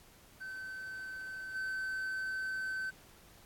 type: tone with level steps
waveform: triangle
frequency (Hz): 1534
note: G6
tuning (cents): -38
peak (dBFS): -39 / -33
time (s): 0.4-2.91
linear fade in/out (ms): 20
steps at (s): 1.54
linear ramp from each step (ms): 20
effects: pink hiss -60 dBFS RMS until 3.45 s + AAC 64 kbps